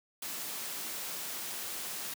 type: noise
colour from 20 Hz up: white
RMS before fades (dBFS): -39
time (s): 0.22-2.14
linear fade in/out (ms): 5
effects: high-pass 150 Hz 12 dB/octave